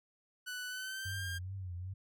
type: tone with pitch glide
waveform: sawtooth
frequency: 1489 to 1605.1 Hz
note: F#6 to G6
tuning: +11 to +41 cents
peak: -36 dBFS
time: 0.46-1.39 s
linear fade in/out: 20 ms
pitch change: +130 cents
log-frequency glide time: 0.68-1.24 s
type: tone with vibrato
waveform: sine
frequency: 92.3 Hz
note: F#2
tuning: 4 cents flat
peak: -39 dBFS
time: 1.05-1.94 s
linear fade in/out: 10 ms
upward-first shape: triangle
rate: 2.5 Hz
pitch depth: 110 cents each way
effects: none